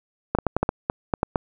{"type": "clicks", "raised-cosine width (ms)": 1, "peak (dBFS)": -6, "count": 10, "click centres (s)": [0.35, 0.387, 0.467, 0.566, 0.63, 0.691, 0.899, 1.138, 1.231, 1.358], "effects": []}